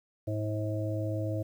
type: harmonic tone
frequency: 106.8 Hz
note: G#2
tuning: 49 cents sharp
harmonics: 1 / 3 / 5 / 6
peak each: -31 / -36 / -38 / -39 dBFS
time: 0.27-1.43 s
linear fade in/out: 10 ms
effects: 10-bit